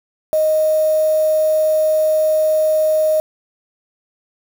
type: tone with quantisation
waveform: sine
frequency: 622.3 Hz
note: D#5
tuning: in tune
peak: -12 dBFS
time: 0.33-3.2 s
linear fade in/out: 0 ms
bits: 5
effects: none

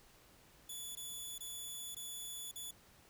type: tone with dropouts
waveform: 10% pulse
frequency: 3444 Hz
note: A7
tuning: 38 cents flat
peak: -36 dBFS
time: 0.69-2.71 s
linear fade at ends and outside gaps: 5 ms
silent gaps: 0.953-0.97 / 1.382-1.405 / 1.948-1.965 / 2.514-2.557 s
effects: pink hiss -64 dBFS RMS until 3.09 s

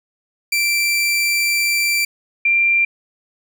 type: tone pair in turn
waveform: sawtooth / sine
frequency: 2347 / 2373 Hz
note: D7 / D7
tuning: -2 / +17 cents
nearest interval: unison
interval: 19 cents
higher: second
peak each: -12 dBFS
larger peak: neither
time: 0.52-2.05 / 2.45-2.85 s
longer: first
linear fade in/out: 5 ms
effects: none

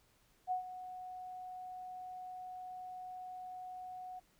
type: tone with ADSR envelope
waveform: sine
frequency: 736 Hz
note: F#5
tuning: 9 cents flat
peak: -31 dBFS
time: 0.47-4.2 s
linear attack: 44 ms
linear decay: 110 ms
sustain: -13 dB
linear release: 16 ms
effects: pink hiss -71 dBFS RMS until 4.39 s

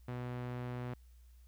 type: tone with low-pass filter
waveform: sawtooth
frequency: 123.47 Hz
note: B2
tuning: in tune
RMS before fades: -41 dBFS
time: 0.08-0.94 s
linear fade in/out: 5 ms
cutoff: 2300 Hz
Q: 0.7
effects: added 60 Hz sine -56 dBFS peak until 1.47 s + white hiss -74 dBFS RMS until 1.47 s

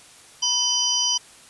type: harmonic tone with a mistuned harmonic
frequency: 970 Hz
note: B5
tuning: 31 cents flat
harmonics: 1 / 3 / 5 / 6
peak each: -33 / -24 / -24 / -23 dBFS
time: 0.42-1.18 s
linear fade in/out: 10 ms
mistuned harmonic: 3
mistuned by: +87 cents
effects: white hiss -48 dBFS RMS until 1.49 s + resampled to 24000 Hz

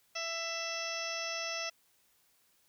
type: harmonic tone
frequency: 664 Hz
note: E5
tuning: 12 cents sharp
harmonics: 1 / 2 / 3 / 4 / 5 / 6 / 7 / 8 / 9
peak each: -42 / -44 / -44 / -41 / -47 / -51 / -51 / -41 / -44 dBFS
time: 0.15-1.7 s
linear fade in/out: 10 ms
effects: white hiss -70 dBFS RMS until 2.68 s

